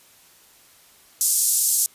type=band-pass noise; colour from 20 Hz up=pink; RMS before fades=-20 dBFS; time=1.21-1.86 s; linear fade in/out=0 ms; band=6800 to 13000 Hz; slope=24 dB/octave; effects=white hiss -53 dBFS RMS until 1.94 s + resampled to 32000 Hz